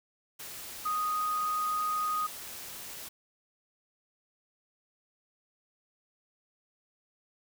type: tone in noise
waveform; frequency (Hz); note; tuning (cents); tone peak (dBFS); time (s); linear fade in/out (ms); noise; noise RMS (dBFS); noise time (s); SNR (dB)
sine; 1244; D#6; -1; -28; 0.85-2.27; 10; white; -43; 0.39-3.09; +12
effects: none